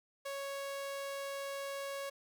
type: tone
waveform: sawtooth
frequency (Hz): 554.4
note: C#5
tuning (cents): 0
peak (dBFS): -35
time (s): 0.25-2.1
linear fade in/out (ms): 10
effects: none